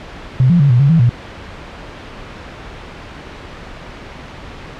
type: tone with pitch steps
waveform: sine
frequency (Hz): 128.7 / 173.7 / 141.5 / 121.8 / 140.1 / 164 / 120.1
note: C3 / F3 / C#3 / B2 / C#3 / E3 / B2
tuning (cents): -28 / -9 / +36 / -24 / +19 / -9 / -48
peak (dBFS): -7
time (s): 0.4-1.093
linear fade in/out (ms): 0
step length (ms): 99
effects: pink hiss -32 dBFS RMS until 4.79 s + low-pass 3000 Hz 12 dB/octave